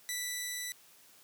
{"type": "tone with level ramp", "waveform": "10% pulse", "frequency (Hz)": 1974, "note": "B6", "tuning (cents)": -1, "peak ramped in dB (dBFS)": [-25, -28], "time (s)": [0.09, 0.72], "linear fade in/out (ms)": 0, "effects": ["white hiss -60 dBFS RMS until 1.23 s", "high-pass 100 Hz 12 dB/octave"]}